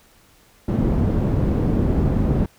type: low-pass noise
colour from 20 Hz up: white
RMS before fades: -19 dBFS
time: 0.68-2.46 s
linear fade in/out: 5 ms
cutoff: 210 Hz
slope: 12 dB/octave
effects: pink hiss -54 dBFS RMS until 2.58 s